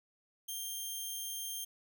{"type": "tone", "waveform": "10% pulse", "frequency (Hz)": 3183, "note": "G7", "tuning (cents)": 26, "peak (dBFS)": -30, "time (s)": [0.48, 1.65], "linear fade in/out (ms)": 10, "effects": []}